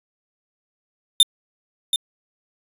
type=tone with echo; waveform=45% pulse; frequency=3600 Hz; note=A7; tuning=39 cents sharp; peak=-9 dBFS; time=1.2-1.23 s; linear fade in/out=2 ms; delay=730 ms; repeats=1; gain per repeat=-8 dB; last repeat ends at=1.96 s; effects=resampled to 32000 Hz